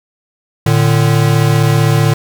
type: tone pair together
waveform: square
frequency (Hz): 113.8 / 149.33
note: A#2 / D3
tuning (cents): -41 / +29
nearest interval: perfect fourth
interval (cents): 470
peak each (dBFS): -12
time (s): 0.66-2.14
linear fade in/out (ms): 5
effects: none